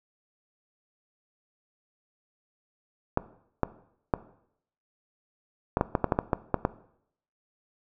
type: clicks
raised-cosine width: 1 ms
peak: -8 dBFS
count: 12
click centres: 3.174 / 3.633 / 4.138 / 5.771 / 5.811 / 5.952 / 6.043 / 6.122 / 6.189 / 6.332 / 6.543 / 6.651 s
effects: noise-tail reverb RT60 0.7 s tail -17 dB re dry